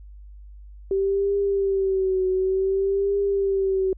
sine tone with vibrato, 386.6 Hz, G4, 24 cents flat, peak -19 dBFS, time 0.91-3.93 s, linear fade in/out 2 ms, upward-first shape triangle, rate 0.55 Hz, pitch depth 67 cents each way, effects added 50 Hz sine -40 dBFS peak until 3.97 s

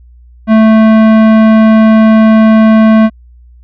sine tone with tanh clipping, 220 Hz, A3, in tune, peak -4 dBFS, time 0.47-3.1 s, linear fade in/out 50 ms, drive 17 dB, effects added 60 Hz sine -35 dBFS peak until 3.63 s

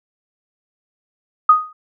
sine tone with exponential decay, 1244.5 Hz, D#6, in tune, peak -3 dBFS, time 1.49-1.73 s, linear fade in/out 5 ms, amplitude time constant 51 ms, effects none

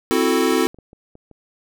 square chord, F# half-diminished seventh, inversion second, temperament equal, 261.6 / 329.6 / 370 / 440 Hz, C4 / E4 / F#4 / A4, 0 / 0 / 0 / 0 cents, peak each -22 dBFS, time 0.11-0.67 s, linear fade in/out 0 ms
clicks, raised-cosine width 2 ms, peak -31 dBFS, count 6, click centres 0.522 / 0.745 / 0.787 / 0.931 / 1.154 / 1.313 s
effects none

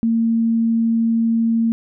sine tone, 228.2 Hz, A#3, 37 cents flat, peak -14 dBFS, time 0.03-1.72 s, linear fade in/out 0 ms, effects none

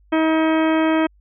harmonic tone, 318.3 Hz, D#4, 39 cents sharp, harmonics 1 / 2 / 3 / 4 / 5 / 6 / 7 / 8 / 10, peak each -16 / -22 / -26 / -28 / -30 / -32 / -33 / -34 / -36 dBFS, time 0.12-1.07 s, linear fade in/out 10 ms, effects added 50 Hz sine -51 dBFS peak until 1.2 s

